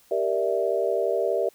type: chord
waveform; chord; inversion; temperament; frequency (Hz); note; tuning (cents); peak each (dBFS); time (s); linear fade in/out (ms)
sine; E half-diminished seventh; first; equal with one note detuned; 392 / 469.1 / 587.3 / 659.3; G4 / Bb4 / D5 / E5; 0 / +11 / 0 / 0; -27; 0.11-1.49; 5
effects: white hiss -58 dBFS RMS until 1.54 s